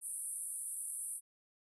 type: band-pass noise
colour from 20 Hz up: white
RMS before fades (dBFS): -42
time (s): 0.01-1.21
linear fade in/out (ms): 50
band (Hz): 8700 to 11000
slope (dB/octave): 96
effects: none